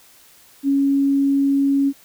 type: tone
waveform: sine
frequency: 277.2 Hz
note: C#4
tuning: in tune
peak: -14 dBFS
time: 0.63-1.93 s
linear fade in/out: 50 ms
effects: white hiss -50 dBFS RMS until 2.04 s